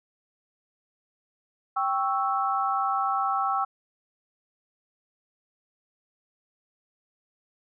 sine chord, C# diminished, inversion second, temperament equal, 784 / 1108.7 / 1318.5 Hz, G5 / C#6 / E6, 0 / 0 / 0 cents, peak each -27 / -29 / -27 dBFS, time 1.76-3.65 s, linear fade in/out 10 ms, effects none

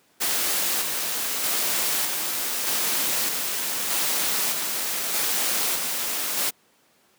white noise with tremolo, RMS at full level -24 dBFS, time 0.2-6.51 s, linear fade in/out 20 ms, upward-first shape square, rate 0.81 Hz, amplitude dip 30%, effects pink hiss -61 dBFS RMS until 7.18 s + high-pass 200 Hz 12 dB/octave

